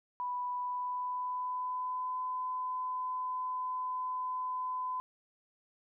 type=tone with pitch glide; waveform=sine; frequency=987.8 to 1012.1 Hz; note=B5 to B5; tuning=0 to +42 cents; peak=-33 dBFS; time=0.2-5 s; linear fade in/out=0 ms; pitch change=+42 cents; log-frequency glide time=0.52-2.19 s; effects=none